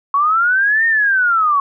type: linear two-way sweep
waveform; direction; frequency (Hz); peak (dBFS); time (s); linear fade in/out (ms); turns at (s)
sine; up then down; 1100 to 1845 to 1100; -11; 0.14-1.6; 2; 0.86
effects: none